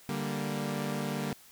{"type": "chord", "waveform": "sawtooth", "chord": "G minor", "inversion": "second", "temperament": "equal", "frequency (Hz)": [146.83, 196, 233.1], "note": ["D3", "G3", "Bb3"], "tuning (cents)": [0, 0, 0], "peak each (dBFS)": -32, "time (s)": [0.09, 1.33], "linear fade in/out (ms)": 0, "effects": ["white hiss -56 dBFS RMS until 1.51 s"]}